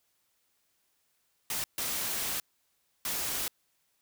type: noise bursts at uneven times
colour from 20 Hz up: white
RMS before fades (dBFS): -33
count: 3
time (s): 1.5-1.64 / 1.78-2.4 / 3.05-3.48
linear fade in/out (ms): 2
effects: white hiss -74 dBFS RMS until 4.01 s